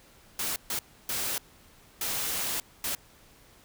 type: noise bursts at uneven times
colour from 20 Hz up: white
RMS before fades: -31 dBFS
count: 5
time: 0.39-0.56 / 0.7-0.79 / 1.09-1.38 / 2.01-2.6 / 2.84-2.95 s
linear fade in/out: 2 ms
effects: pink hiss -57 dBFS RMS until 3.64 s